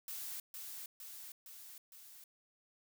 blue noise with echo, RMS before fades -44 dBFS, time 0.08-0.4 s, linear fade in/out 2 ms, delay 460 ms, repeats 4, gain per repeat -3 dB, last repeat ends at 2.24 s, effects none

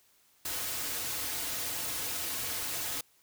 white noise with comb filter, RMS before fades -35 dBFS, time 0.45-3.01 s, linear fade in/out 5 ms, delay 5.1 ms, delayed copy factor -0.65, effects white hiss -66 dBFS RMS until 3.22 s

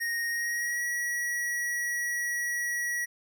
square tone with pitch glide, 1864.7 to 1921.6 Hz, A#6 to B6, 0 to -48 cents, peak -29 dBFS, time 0-3.06 s, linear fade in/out 20 ms, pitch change +52 cents, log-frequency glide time 0.3-0.84 s, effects none

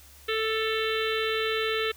harmonic tone with a mistuned harmonic, 441.1 Hz, A4, 4 cents sharp, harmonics 1 / 3 / 4 / 5 / 6 / 7 / 8 / 9, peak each -28 / -33 / -34 / -35 / -36 / -36 / -37 / -38 dBFS, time 0.28-1.92 s, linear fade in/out 10 ms, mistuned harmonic 6, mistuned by +29 cents, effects added 70 Hz sine -53 dBFS peak until 1.96 s + white hiss -53 dBFS RMS until 1.96 s

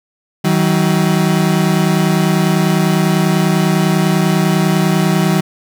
35% pulse tone pair together, 158.8 / 188.85 Hz, D#3 / F#3, +36 / +36 cents, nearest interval minor third, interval 300 cents, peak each -12 dBFS, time 0.44-5.41 s, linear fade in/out 10 ms, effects none

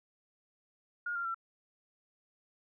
sine tone with pitch steps, 1426 / 1387.8 / 1350.6 Hz, F6 / F6 / E6, +36 / -11 / +42 cents, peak -33 dBFS, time 1.06-1.345 s, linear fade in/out 5 ms, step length 95 ms, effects none

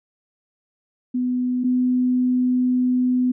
sine tone pair in turn, 249.9 / 251.2 Hz, B3 / B3, +21 / +30 cents, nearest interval unison, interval 9 cents, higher second, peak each -19 / -16 dBFS, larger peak second, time 1.14-1.64 / 1.64-3.32 s, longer second, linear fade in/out 10 ms, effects none

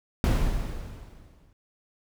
brown noise with exponential decay, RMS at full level -19 dBFS, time 0.24-1.53 s, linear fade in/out 1 ms, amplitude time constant 280 ms, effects none

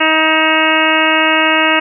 harmonic tone with a mistuned harmonic, 315.7 Hz, D#4, 25 cents sharp, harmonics 1 / 2 / 3 / 4 / 5 / 6 / 7 / 8 / 9, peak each -18 / -18 / -18 / -18 / -18 / -18 / -18 / -18 / -18 dBFS, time 0-1.8 s, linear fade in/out 10 ms, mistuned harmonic 8, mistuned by +38 cents, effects none

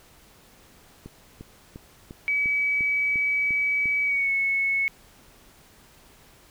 click train, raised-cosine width 3 ms, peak -26 dBFS, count 9, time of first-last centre 1.06-3.857 s, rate 2.86 Hz
sine tone with pitch glide, 2282 to 2200 Hz, C#7 to C#7, +50 to -14 cents, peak -21 dBFS, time 2.28-4.88 s, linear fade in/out 0 ms, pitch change -64 cents, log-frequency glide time 4.04-4.31 s
effects pink hiss -54 dBFS RMS until 6.5 s

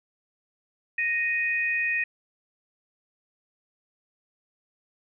sine tone pair together, 1864.6 / 2489 Hz, A#6 / D#7, 0 / 0 cents, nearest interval perfect fourth, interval 500 cents, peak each -26 dBFS, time 0.98-2.04 s, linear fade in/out 5 ms, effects none

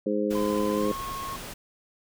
harmonic tone, 104.4 Hz, G#2, 10 cents sharp, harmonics 2 / 3 / 4 / 5, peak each -29 / -29 / -29 / -29 dBFS, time 0.06-0.92 s, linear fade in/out 5 ms
pink noise, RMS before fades -39 dBFS, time 0.3-1.54 s, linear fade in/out 10 ms
triangle tone with pitch glide, 1022 to 1089 Hz, C6 to C#6, -41 to -31 cents, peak -31 dBFS, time 0.35-1.36 s, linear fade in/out 2 ms, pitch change +110 cents, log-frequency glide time 0.74-0.89 s
effects none

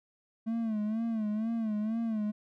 triangle tone with vibrato, 220 Hz, A3, in tune, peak -27 dBFS, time 0.46-2.32 s, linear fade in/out 20 ms, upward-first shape sine, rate 2.1 Hz, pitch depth 85 cents each way, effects none

